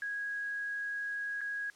sine tone with dropouts, 1652 Hz, G#6, 10 cents flat, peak -34 dBFS, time 0.02-1.7 s, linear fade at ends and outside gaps 1 ms, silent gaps 1.408-1.414 s, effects white hiss -61 dBFS RMS until 1.75 s + low-pass 8000 Hz 12 dB/octave

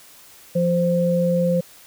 sine tone pair together, 173.9 / 521.1 Hz, F3 / C5, -7 / -7 cents, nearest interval octave + perfect fifth, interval 1900 cents, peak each -19 dBFS, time 0.55-1.61 s, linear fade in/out 10 ms, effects white hiss -47 dBFS RMS until 1.86 s

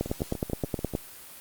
two click trains, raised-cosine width 2 ms, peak -13 / -20 dBFS, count 10 / 7, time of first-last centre 0.01-0.951 / 0.06-0.937 s, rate 9.56 / 6.84 Hz, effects white hiss -46 dBFS RMS until 1.4 s + Opus 32 kbps

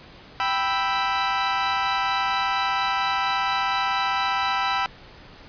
sawtooth chord, E minor, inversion first, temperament equal, 784 / 987.8 / 1318.5 Hz, G5 / B5 / E6, 0 / 0 / 0 cents, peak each -22 dBFS, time 0.4-4.86 s, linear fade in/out 0 ms, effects pink hiss -46 dBFS RMS until 5.48 s + resampled to 11025 Hz

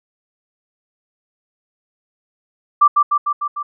sine tone with echo, 1174.7 Hz, D6, in tune, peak -6 dBFS, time 2.81-2.88 s, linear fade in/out 10 ms, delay 150 ms, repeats 5, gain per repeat -3 dB, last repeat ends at 3.63 s, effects none

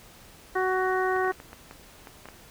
harmonic tone, 373.1 Hz, F#4, 14 cents sharp, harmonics 1 / 2 / 3 / 4 / 5, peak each -26 / -29 / -31 / -32 / -33 dBFS, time 0.55-1.32 s, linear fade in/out 10 ms
clicks, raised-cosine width 0.5 ms, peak -27 dBFS, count 10, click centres 1.164 / 1.247 / 1.278 / 1.322 / 1.401 / 1.531 / 1.711 / 2.072 / 2.256 / 2.287 s
effects pink hiss -51 dBFS RMS until 2.5 s

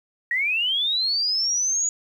sine linear sweep, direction up, 1864.7 to 6860 Hz, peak -20 dBFS, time 0.31-1.89 s, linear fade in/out 2 ms, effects 9-bit

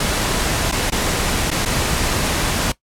pink noise with dropouts, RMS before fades -19 dBFS, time 0-2.72 s, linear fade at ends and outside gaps 5 ms, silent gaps 0.715-0.722 / 0.902-0.92 / 1.505-1.513 / 1.652-1.657 s, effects noise-tail reverb RT60 0.1 s tail -18 dB re dry + low-pass 11000 Hz 12 dB/octave

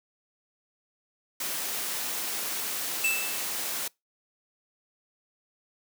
white noise, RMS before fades -32 dBFS, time 1.4-3.88 s, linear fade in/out 5 ms
square tone with exponential decay, 2641 Hz, E7, 3 cents sharp, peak -22 dBFS, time 3.04-3.6 s, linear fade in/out 5 ms, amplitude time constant 120 ms
effects noise-tail reverb RT60 0.2 s tail -25 dB re dry + high-pass 200 Hz 12 dB/octave

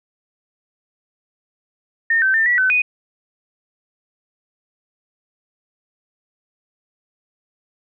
sine tone with pitch steps, 1825 / 1546 / 1797 / 1943 / 1518 / 2483 Hz, A#6 / G6 / A6 / B6 / F#6 / D#7, -37 / -24 / +36 / -29 / +44 / -4 cents, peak -13 dBFS, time 2.1-2.82 s, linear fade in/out 5 ms, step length 120 ms, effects none

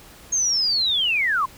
sine linear sweep, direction down, 6530 to 1000 Hz, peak -18 dBFS, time 0.32-1.46 s, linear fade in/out 10 ms, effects pink hiss -46 dBFS RMS until 1.57 s

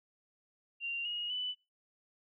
sine tone with pitch steps, 2772 / 2878 / 2988 Hz, F7 / F#7 / F#7, -14 / -49 / +16 cents, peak -34 dBFS, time 0.8-1.55 s, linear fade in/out 50 ms, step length 250 ms, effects noise-tail reverb RT60 0.3 s tail -23 dB re dry

